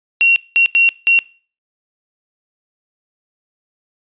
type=tone bursts at uneven times; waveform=sine; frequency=2742 Hz; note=F7; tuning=32 cents flat; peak=-8 dBFS; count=4; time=0.21-0.36 / 0.56-0.66 / 0.75-0.89 / 1.07-1.19 s; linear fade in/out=0 ms; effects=noise-tail reverb RT60 0.4 s tail -22 dB re dry + resampled to 8000 Hz